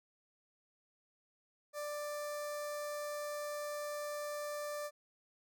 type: tone with notch filter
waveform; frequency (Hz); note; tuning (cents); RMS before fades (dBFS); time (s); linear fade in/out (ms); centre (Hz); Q
sawtooth; 590; D5; +8; -41; 1.73-4.91; 50; 3000; 1.2
effects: none